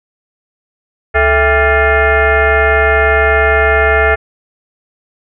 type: tone with frequency modulation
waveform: sine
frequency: 659.3 Hz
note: E5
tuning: in tune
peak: -7 dBFS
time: 1.14-4.16 s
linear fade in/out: 20 ms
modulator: 365 Hz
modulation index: 3.9
effects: none